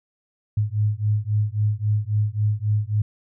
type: beating tone pair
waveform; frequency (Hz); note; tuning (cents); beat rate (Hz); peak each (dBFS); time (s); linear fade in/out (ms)
sine; 103.83 / 107.53; G#2 / A2; 0 / -39; 3.7; -22; 0.57-3.02; 5
effects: none